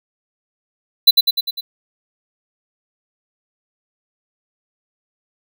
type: tone with echo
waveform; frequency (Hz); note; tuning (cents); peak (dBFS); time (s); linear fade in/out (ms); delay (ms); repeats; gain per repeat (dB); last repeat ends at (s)
square; 4000; B7; +21; -4; 1.07-1.11; 10; 100; 5; -4; 1.61
effects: none